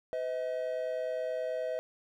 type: tone pair together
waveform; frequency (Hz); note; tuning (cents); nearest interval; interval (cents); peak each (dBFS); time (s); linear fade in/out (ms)
triangle; 507 / 636.6; B4 / D#5; +45 / +39; major third; 394; -33 / -32; 0.13-1.79; 0
effects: none